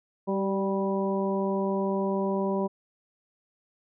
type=harmonic tone with a mistuned harmonic; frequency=195.5 Hz; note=G3; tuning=4 cents flat; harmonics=1 / 2 / 3 / 4 / 5; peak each=-28 / -29 / -32 / -39 / -34 dBFS; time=0.27-2.68 s; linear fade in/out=20 ms; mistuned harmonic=2; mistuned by=-19 cents; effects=none